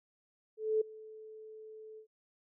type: tone with ADSR envelope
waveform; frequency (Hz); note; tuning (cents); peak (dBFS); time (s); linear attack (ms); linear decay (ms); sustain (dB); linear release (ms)
sine; 435.5; A4; -18; -25; 0.57-2.07; 240; 8; -22; 91
effects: none